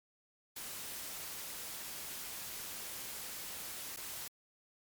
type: noise with dropouts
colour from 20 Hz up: white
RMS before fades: -44 dBFS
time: 0.56-4.28 s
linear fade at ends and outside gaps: 5 ms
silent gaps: 3.963-3.97 s
effects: MP3 96 kbps